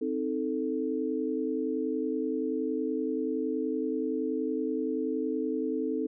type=chord; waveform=sine; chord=A diminished; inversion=first; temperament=equal with one note detuned; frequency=261.6 / 312.2 / 440 Hz; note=C4 / Eb4 / A4; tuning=0 / +6 / 0 cents; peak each=-32 dBFS; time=0.01-6.07 s; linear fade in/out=10 ms; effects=none